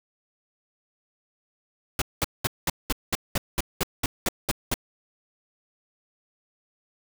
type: noise bursts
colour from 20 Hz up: pink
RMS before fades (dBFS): -24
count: 13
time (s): 1.99-4.741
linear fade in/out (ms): 2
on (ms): 27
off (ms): 200
effects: none